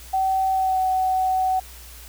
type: tone with pitch glide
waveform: sine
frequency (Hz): 764 to 750.9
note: G5 to F#5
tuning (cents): -45 to +25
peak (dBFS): -18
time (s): 0.13-1.6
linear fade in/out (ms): 10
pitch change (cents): -30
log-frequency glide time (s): 0.51-0.81
effects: added 60 Hz sine -42 dBFS peak until 2.08 s + white hiss -44 dBFS RMS until 2.08 s